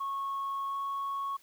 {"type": "tone with pitch glide", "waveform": "sine", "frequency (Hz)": [1099, 1105.4], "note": ["C#6", "C#6"], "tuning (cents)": [-15, -5], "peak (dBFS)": -30, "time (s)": [0, 1.37], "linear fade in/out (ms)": 10, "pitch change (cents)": 10, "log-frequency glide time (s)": [0.67, 0.76], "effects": ["tanh soft clip ceiling -29 dBFS", "white hiss -62 dBFS RMS until 1.42 s"]}